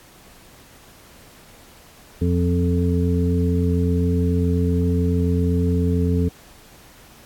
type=harmonic tone with a mistuned harmonic; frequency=87.31 Hz; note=F2; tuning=in tune; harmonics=1 / 2 / 3 / 5; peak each=-19 / -22 / -24 / -26 dBFS; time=2.21-6.29 s; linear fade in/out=10 ms; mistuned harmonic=1; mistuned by=-26 cents; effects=pink hiss -48 dBFS RMS until 7.25 s + AAC 64 kbps